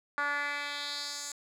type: tone with band-pass filter sweep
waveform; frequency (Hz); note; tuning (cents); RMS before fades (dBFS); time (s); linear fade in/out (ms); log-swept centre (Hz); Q
10% pulse; 288.5; D4; -31; -35; 0.18-1.32; 0; 1400 to 7200; 2.4
effects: none